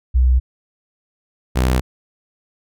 sine / sawtooth tone pair in turn, 63 / 63.34 Hz, B1 / B1, +35 / +44 cents, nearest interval unison, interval 9 cents, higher second, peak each -10 dBFS, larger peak neither, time 0.14-0.4 / 1.55-1.81 s, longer neither, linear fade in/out 20 ms, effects none

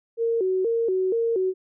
sine tone with vibrato, 415.3 Hz, G#4, in tune, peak -20 dBFS, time 0.17-1.54 s, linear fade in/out 50 ms, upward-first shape square, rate 2.1 Hz, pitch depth 180 cents each way, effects none

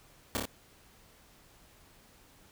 pink noise with echo, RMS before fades -31 dBFS, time 0.35-0.37 s, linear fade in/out 0 ms, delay 28 ms, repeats 3, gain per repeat -2 dB, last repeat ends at 0.454 s, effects pink hiss -60 dBFS RMS until 2.51 s

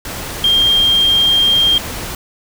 sine tone in noise, 3200 Hz, G7, 35 cents sharp, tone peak -9 dBFS, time 0.44-1.78 s, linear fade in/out 2 ms, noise pink, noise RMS -25 dBFS, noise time 0.05-2.15 s, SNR +13 dB, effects none

